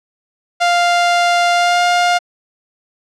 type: tone with pitch glide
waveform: sawtooth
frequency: 698.5 to 706.2 Hz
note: F5 to F5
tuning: 0 to +19 cents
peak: -7 dBFS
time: 0.6-2.19 s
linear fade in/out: 20 ms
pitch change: +19 cents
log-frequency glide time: 1.53-1.82 s
effects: low-pass 6000 Hz 12 dB/octave